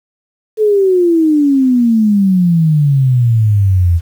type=exponential sweep; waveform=sine; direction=down; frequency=440 to 82.41 Hz; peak=-7 dBFS; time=0.57-4.01 s; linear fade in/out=50 ms; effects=7-bit